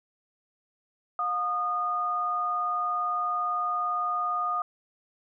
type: tone pair together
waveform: sine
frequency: 714.9 / 1227 Hz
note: F5 / D#6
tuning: +40 / -25 cents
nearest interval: major sixth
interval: 935 cents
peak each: -33 / -26 dBFS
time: 1.19-4.62 s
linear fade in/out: 2 ms
effects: none